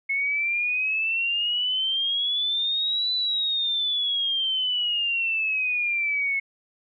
sine exponential two-way sweep, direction up then down, 2184 to 4002 to 2184 Hz, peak -22 dBFS, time 0.09-6.4 s, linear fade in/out 10 ms, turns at 3.13 s, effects none

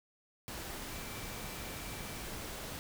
sine tone in noise, 2331 Hz, D7, 14 cents flat, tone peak -54 dBFS, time 0.91-2.21 s, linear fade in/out 0 ms, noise pink, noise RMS -43 dBFS, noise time 0.48-2.79 s, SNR -14 dB, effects none

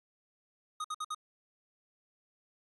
square tone bursts, 1244.5 Hz, D#6, in tune, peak -35 dBFS, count 4, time 0.8-1.147 s, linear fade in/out 5 ms, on 44 ms, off 57 ms, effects low-pass 12000 Hz 12 dB/octave + AAC 32 kbps

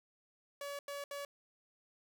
sawtooth tone bursts at uneven times, 568 Hz, C#5, 42 cents sharp, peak -37 dBFS, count 3, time 0.61-0.79 / 0.88-1.04 / 1.11-1.25 s, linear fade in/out 2 ms, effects none

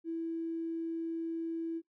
triangle tone with tanh clipping, 329.6 Hz, E4, in tune, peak -33 dBFS, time 0.04-1.82 s, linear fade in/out 50 ms, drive 3 dB, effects noise-tail reverb RT60 0.1 s tail -18 dB re dry

